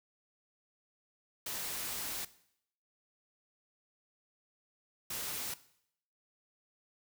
white noise bursts at uneven times, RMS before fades -39 dBFS, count 2, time 1.46-2.25 / 5.1-5.54 s, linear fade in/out 5 ms, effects noise-tail reverb RT60 0.7 s tail -17 dB re dry

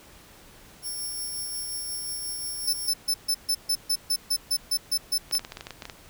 10% pulse tone with tremolo, 5470 Hz, F8, 37 cents flat, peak -24 dBFS, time 0.82-2.93 s, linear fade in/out 50 ms, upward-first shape triangle, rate 5.6 Hz, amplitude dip 30%
sawtooth tone bursts, 5274 Hz, E8, in tune, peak -19 dBFS, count 14, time 2.67-5.386 s, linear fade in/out 10 ms, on 64 ms, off 140 ms
clicks, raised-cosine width 0.2 ms, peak -19 dBFS, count 12, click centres 5.312 / 5.352 / 5.394 / 5.449 / 5.521 / 5.571 / 5.609 / 5.669 / 5.707 / 5.822 / 5.854 / 5.898 s
effects pink hiss -51 dBFS RMS until 6.09 s

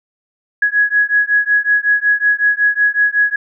sine beating tone pair, 1669 / 1674.4 Hz, G#6 / G#6, +8 / +14 cents, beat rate 5.4 Hz, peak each -14 dBFS, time 0.62-3.36 s, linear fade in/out 5 ms, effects none

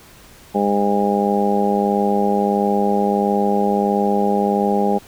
harmonic tone, 101.5 Hz, G#2, 39 cents flat, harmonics 2 / 3 / 4 / 5 / 6 / 7 / 8, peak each -19 / -28 / -21 / -24 / -26 / -30 / -20 dBFS, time 0.54-4.99 s, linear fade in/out 20 ms, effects pink hiss -45 dBFS RMS until 5.07 s

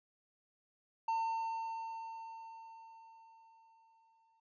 triangle tone with exponential decay, 904 Hz, A5, 47 cents sharp, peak -29 dBFS, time 1.08-4.4 s, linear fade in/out 5 ms, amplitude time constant 720 ms, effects resampled to 16000 Hz

